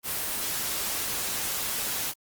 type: noise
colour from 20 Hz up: white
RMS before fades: -30 dBFS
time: 0.03-2.14 s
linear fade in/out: 50 ms
effects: Opus 24 kbps